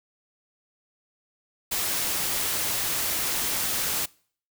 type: noise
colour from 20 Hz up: white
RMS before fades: -27 dBFS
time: 1.71-4.06 s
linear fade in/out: 10 ms
effects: noise-tail reverb RT60 0.5 s tail -24 dB re dry